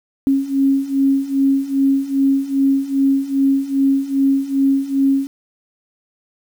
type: beating tone pair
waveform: sine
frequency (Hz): 271.3 / 273.8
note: C#4 / C#4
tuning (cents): -37 / -21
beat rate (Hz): 2.5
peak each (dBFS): -18 / -15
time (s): 0.27-5.27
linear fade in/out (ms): 0
effects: 7-bit